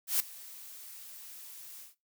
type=noise with ADSR envelope; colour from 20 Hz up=blue; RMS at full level=-26 dBFS; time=0.07-1.95 s; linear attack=130 ms; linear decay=4 ms; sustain=-22 dB; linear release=140 ms; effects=noise-tail reverb RT60 0.2 s tail -17 dB re dry